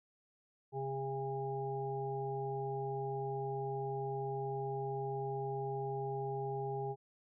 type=harmonic tone; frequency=135.5 Hz; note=C#3; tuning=39 cents flat; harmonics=1 / 3 / 5 / 6; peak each=-41 / -39 / -52 / -41 dBFS; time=0.72-6.96 s; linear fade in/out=50 ms; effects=none